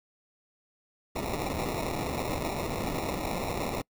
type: noise with sample-and-hold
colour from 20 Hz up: violet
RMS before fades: -32 dBFS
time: 1.15-3.82 s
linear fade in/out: 10 ms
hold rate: 1575 Hz
effects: noise-tail reverb RT60 0.1 s tail -26 dB re dry